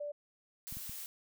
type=tone; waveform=sine; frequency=585 Hz; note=D5; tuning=7 cents flat; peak=-37 dBFS; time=0-0.12 s; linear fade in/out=10 ms
type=noise; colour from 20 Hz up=blue; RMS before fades=-44 dBFS; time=0.67-1.06 s; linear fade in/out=0 ms
type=clicks; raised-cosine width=5 ms; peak=-35 dBFS; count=3; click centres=0.725 / 0.77 / 0.895 s
effects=none